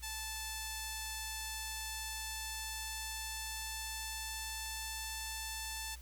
5% pulse tone with pitch glide, 877 to 882.1 Hz, A5 to A5, -6 to +4 cents, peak -28 dBFS, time 0.02-5.96 s, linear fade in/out 20 ms, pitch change +10 cents, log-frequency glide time 1.18-5.16 s, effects added 60 Hz sine -48 dBFS peak until 6.01 s + white hiss -59 dBFS RMS until 6.01 s

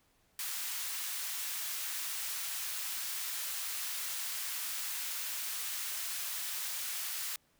white high-pass noise, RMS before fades -38 dBFS, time 0.39-7.36 s, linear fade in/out 2 ms, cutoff 1200 Hz, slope 12 dB/octave, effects pink hiss -71 dBFS RMS until 7.59 s

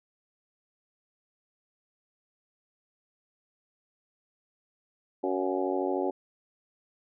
harmonic tone with a mistuned harmonic, 93.4 Hz, F#2, 17 cents sharp, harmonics 3 / 4 / 5 / 6 / 7 / 8 / 9, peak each -33 / -30 / -36 / -34 / -40 / -37 / -37 dBFS, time 5.23-6.11 s, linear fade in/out 10 ms, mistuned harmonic 7, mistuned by +33 cents, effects none

